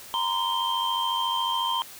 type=tone cluster; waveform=sine; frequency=935 / 1029 / 3155 Hz; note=A#5 / C6 / G7; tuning=+5 / -29 / +10 cents; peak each=-28 dBFS; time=0.14-1.82 s; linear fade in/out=0 ms; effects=white hiss -44 dBFS RMS until 1.99 s